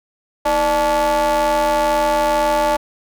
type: ring-modulated tone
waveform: square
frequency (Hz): 138.59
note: C#3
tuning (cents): 0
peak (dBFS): -12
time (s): 0.45-2.77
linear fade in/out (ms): 10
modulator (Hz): 734
effects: none